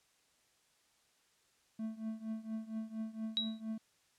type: tone with tremolo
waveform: triangle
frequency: 220.9 Hz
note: A3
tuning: 7 cents sharp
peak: -33 dBFS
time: 1.79-3.78 s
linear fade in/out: 5 ms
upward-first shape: triangle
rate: 4.3 Hz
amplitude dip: 90%
type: tone with exponential decay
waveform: sine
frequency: 3866 Hz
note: B7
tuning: 38 cents flat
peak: -27 dBFS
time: 3.37-3.6 s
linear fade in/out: 0 ms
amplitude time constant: 48 ms
effects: white hiss -72 dBFS RMS until 4.18 s + low-pass 9000 Hz 12 dB/octave